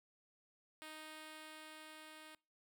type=tone with level ramp; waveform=5% pulse; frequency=311.1 Hz; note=D#4; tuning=in tune; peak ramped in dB=-38 to -43 dBFS; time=0.82-2.35 s; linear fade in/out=0 ms; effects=noise-tail reverb RT60 0.3 s tail -24 dB re dry